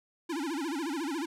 square tone with vibrato, 305.9 Hz, D#4, 29 cents flat, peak -32 dBFS, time 0.29-1.26 s, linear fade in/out 10 ms, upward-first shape sine, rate 14 Hz, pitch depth 220 cents each way, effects low-pass 11000 Hz 12 dB/octave

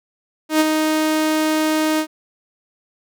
sawtooth tone with ADSR envelope, 311.4 Hz, D#4, 2 cents sharp, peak -7 dBFS, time 0.49-2.07 s, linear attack 110 ms, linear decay 32 ms, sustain -5 dB, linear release 79 ms, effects none

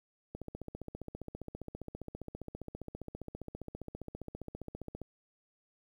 click train, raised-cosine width 2 ms, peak -28 dBFS, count 71, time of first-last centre 0.35-5.017 s, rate 15 Hz, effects 10-bit

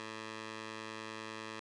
15% pulse tone with band-pass filter, 110 Hz, A2, in tune, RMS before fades -45 dBFS, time 0-1.6 s, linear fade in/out 0 ms, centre 2200 Hz, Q 0.51, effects resampled to 22050 Hz + 12-bit

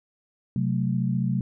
sine chord, F# diminished, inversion second, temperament equal, 130.81 / 185 / 220 Hz, C3 / F#3 / A3, 0 / 0 / 0 cents, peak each -25 / -26 / -29 dBFS, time 0.56-1.41 s, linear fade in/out 2 ms, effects none

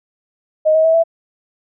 sine tone with pitch steps, 623 / 635.7 / 648.7 / 662 Hz, D#5 / D#5 / E5 / E5, +2 / +37 / -28 / +7 cents, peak -9 dBFS, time 0.65-1.038 s, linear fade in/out 20 ms, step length 97 ms, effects none

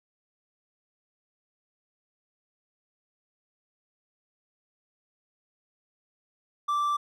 triangle tone, 1171 Hz, D6, 5 cents flat, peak -22 dBFS, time 6.68-6.97 s, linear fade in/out 10 ms, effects none

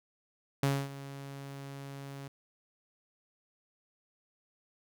sawtooth tone with ADSR envelope, 138.59 Hz, C#3, in tune, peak -21 dBFS, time 0.63-2.28 s, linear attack 3 ms, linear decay 250 ms, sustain -17 dB, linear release 4 ms, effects none

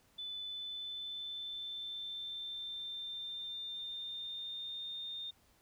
sine tone with pitch glide, 3499 to 3639 Hz, A7 to A#7, -10 to -42 cents, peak -40 dBFS, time 0.18-5.31 s, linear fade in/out 10 ms, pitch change +68 cents, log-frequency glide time 0.41-4.83 s, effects pink hiss -69 dBFS RMS until 5.61 s

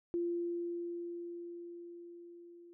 sine tone with level ramp, 344.9 Hz, F4, 22 cents flat, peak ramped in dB -31 to -53 dBFS, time 0.14-2.73 s, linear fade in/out 0 ms, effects none

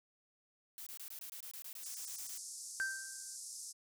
blue noise bursts, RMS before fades -48 dBFS, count 15, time 0.78-2.377 s, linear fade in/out 0 ms, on 85 ms, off 23 ms
white band-pass noise, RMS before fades -48 dBFS, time 1.82-3.73 s, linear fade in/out 20 ms, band 5100 to 10000 Hz, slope 48 dB/octave
triangle tone with exponential decay, 1565 Hz, G6, 3 cents flat, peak -30 dBFS, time 2.8-3.36 s, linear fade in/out 0 ms, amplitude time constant 120 ms
effects none

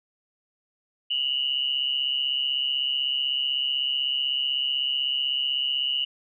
sine tone pair together, 2848 / 2984 Hz, F7 / F#7, +33 / +14 cents, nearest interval minor second, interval 81 cents, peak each -26 dBFS, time 1.1-6.05 s, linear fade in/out 10 ms, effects none

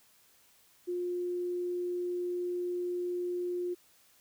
sine tone, 355.1 Hz, F4, 29 cents sharp, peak -31 dBFS, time 0.87-3.75 s, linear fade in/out 20 ms, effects white hiss -64 dBFS RMS until 4.2 s

